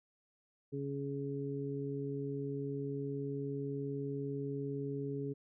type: harmonic tone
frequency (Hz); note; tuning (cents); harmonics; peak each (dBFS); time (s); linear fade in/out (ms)
139.8; C#3; +15; 1 / 2 / 3; -40 / -41 / -40; 0.72-5.34; 20
effects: none